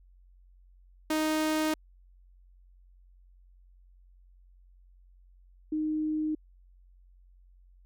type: tone pair in turn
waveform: sawtooth / sine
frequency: 311.1 / 308.8 Hz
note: D#4 / D#4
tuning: 0 / -13 cents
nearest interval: unison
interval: 13 cents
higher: first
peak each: -22 / -27 dBFS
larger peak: first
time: 1.1-1.74 / 5.72-6.35 s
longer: first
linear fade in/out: 5 ms
effects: added 45 Hz sine -55 dBFS peak until 7.85 s